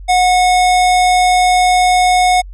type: tone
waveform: square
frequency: 729 Hz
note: F#5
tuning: 26 cents flat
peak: -9 dBFS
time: 0.08-2.42 s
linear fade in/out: 20 ms
effects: added 46 Hz sine -28 dBFS peak until 2.53 s + resampled to 24000 Hz